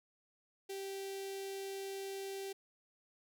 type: tone with notch filter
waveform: sawtooth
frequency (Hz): 390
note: G4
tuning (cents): -9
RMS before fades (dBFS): -43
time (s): 0.69-2.53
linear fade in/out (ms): 10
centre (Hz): 1200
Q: 0.68
effects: none